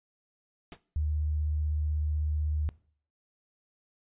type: noise with exponential decay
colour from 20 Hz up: pink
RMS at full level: -39 dBFS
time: 0.72-0.8 s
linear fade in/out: 1 ms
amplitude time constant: 17 ms
type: tone with vibrato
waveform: sine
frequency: 75.8 Hz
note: D#2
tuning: 45 cents flat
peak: -26 dBFS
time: 0.96-2.69 s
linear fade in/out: 0 ms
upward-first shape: sine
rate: 16 Hz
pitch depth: 13 cents each way
effects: noise-tail reverb RT60 0.5 s tail -20 dB re dry + resampled to 8000 Hz